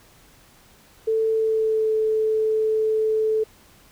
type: tone with pitch glide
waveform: sine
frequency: 443.5 to 436.6 Hz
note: A4 to A4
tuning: +14 to -13 cents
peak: -18 dBFS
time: 1.07-3.44 s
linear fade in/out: 10 ms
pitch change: -27 cents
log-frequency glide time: 1.3-1.93 s
effects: pink hiss -53 dBFS RMS until 3.91 s